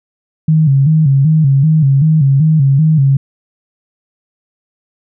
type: tone with vibrato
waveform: sine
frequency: 146.83 Hz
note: D3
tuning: in tune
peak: -6 dBFS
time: 0.48-3.17 s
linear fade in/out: 5 ms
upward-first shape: square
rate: 2.6 Hz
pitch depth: 120 cents each way
effects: none